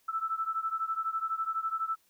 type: beating tone pair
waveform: sine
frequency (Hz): 1315 / 1327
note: E6 / E6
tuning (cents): -5 / +11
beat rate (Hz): 12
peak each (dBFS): -32 / -34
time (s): 0.08-1.96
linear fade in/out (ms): 10
effects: white hiss -69 dBFS RMS until 2.09 s